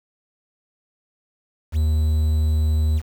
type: tone with quantisation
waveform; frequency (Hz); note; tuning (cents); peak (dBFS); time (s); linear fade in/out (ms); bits
triangle; 77.78; D#2; 0; -14; 1.72-3.02; 50; 7
effects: none